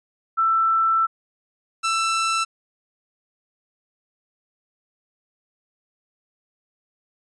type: tone pair in turn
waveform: sine / sawtooth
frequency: 1331 / 1331 Hz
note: E6 / E6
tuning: +16 / +16 cents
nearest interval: unison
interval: 0 cents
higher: neither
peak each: -16 dBFS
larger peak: neither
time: 0.37-1.07 / 1.83-2.45 s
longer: first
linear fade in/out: 20 ms
effects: resampled to 22050 Hz